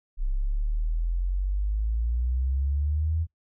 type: exponential sweep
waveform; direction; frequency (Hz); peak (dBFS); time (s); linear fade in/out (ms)
sine; up; 32 to 83.3; -23; 0.17-3.27; 50
effects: noise-tail reverb RT60 0.1 s tail -20 dB re dry